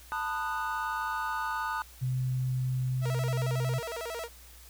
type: chord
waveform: triangle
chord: B dominant seventh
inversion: third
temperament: just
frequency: 889 / 987.8 / 1234.7 / 1481.6 Hz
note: A5 / B5 / D#6 / F#6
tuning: +18 / 0 / -14 / +2 cents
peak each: -33 / -37 / -33 / -34 dBFS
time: 0.12-1.82 s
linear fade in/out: 0 ms
type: tone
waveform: sine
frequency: 128.3 Hz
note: C3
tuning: 34 cents flat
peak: -27 dBFS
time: 2.01-3.8 s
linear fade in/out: 20 ms
type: tone with vibrato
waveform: sawtooth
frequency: 554.4 Hz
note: C#5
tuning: in tune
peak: -31 dBFS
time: 3.01-4.29 s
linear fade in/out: 50 ms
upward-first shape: square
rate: 11 Hz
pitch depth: 290 cents each way
effects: added 60 Hz sine -52 dBFS peak until 4.69 s + white hiss -54 dBFS RMS until 4.69 s